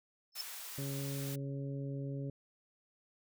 sine tone with exponential growth, 5274 Hz, E8, in tune, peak -33 dBFS, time 0.32-0.41 s, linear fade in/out 2 ms, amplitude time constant 18 ms
white high-pass noise, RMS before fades -46 dBFS, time 0.35-1.36 s, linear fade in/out 10 ms, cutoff 720 Hz, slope 12 dB/octave
harmonic tone, 138.6 Hz, C#3, in tune, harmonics 1 / 2 / 3 / 4, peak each -38 / -44 / -48 / -50 dBFS, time 0.78-2.3 s, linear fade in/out 2 ms
effects none

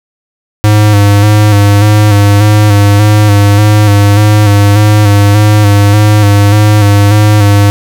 square tone with vibrato, 103.6 Hz, G#2, 4 cents flat, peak -3 dBFS, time 0.64-7.7 s, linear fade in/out 0 ms, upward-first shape square, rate 1.7 Hz, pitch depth 33 cents each way, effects none

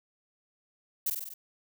violet noise with echo, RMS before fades -29 dBFS, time 1.06-1.1 s, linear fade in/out 5 ms, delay 48 ms, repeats 5, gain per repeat -3 dB, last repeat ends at 1.34 s, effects none

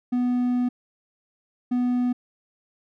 triangle tone bursts at uneven times, 246.9 Hz, B3, in tune, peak -18 dBFS, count 2, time 0.12-0.69 / 1.71-2.13 s, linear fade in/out 10 ms, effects none

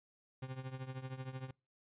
40% pulse tone with tremolo, 130.81 Hz, C3, in tune, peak -38 dBFS, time 0.42-1.51 s, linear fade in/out 5 ms, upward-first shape triangle, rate 13 Hz, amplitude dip 85%, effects noise-tail reverb RT60 0.3 s tail -26 dB re dry + resampled to 8000 Hz

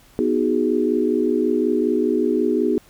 sine chord, G# minor seventh, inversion first, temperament equal, 246.9 / 311.1 / 370 / 415.3 Hz, B3 / D#4 / F#4 / G#4, 0 / 0 / 0 / 0 cents, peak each -22 dBFS, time 0.19-2.78 s, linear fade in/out 0 ms, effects pink hiss -52 dBFS RMS until 2.89 s

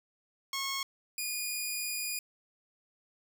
10% pulse tone pair in turn, 1091 / 2449 Hz, C#6 / D#7, -28 / -28 cents, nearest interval octave + major second, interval 1400 cents, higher second, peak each -24 dBFS, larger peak neither, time 0.53-0.83 / 1.18-2.19 s, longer second, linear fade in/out 2 ms, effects none

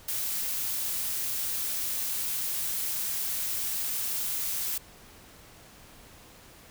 blue noise, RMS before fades -31 dBFS, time 0.08-4.78 s, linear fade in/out 5 ms, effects pink hiss -52 dBFS RMS until 6.7 s

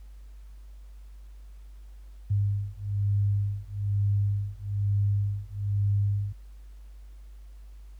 sine beating tone pair, 100.5 / 101.6 Hz, G2 / G#2, +44 / -38 cents, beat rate 1.1 Hz, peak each -27 dBFS, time 2.3-6.33 s, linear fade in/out 10 ms, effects added 50 Hz sine -43 dBFS peak until 7.99 s + pink hiss -66 dBFS RMS until 7.99 s

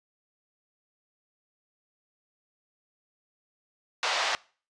pink band-pass noise, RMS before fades -28 dBFS, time 4.03-4.35 s, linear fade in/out 0 ms, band 640 to 5500 Hz, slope 24 dB/octave, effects noise-tail reverb RT60 0.4 s tail -23 dB re dry + resampled to 22050 Hz

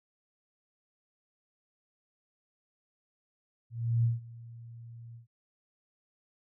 sine tone with ADSR envelope, 116.54 Hz, A#2, in tune, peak -22 dBFS, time 3.7-5.27 s, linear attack 340 ms, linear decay 160 ms, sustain -22 dB, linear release 120 ms, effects none

